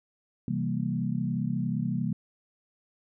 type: chord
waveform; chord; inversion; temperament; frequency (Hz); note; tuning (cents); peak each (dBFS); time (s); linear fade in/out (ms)
sine; C dominant seventh; none; equal; 130.81 / 164.81 / 196 / 233.1; C3 / E3 / G3 / Bb3; 0 / 0 / 0 / 0; -32; 0.48-2.13; 2
effects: none